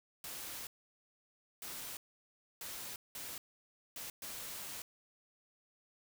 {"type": "noise bursts at uneven times", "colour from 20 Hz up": "white", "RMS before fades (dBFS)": -45, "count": 6, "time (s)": [[0.24, 0.67], [1.62, 1.97], [2.61, 2.96], [3.15, 3.38], [3.96, 4.1], [4.22, 4.82]], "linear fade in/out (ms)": 2, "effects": []}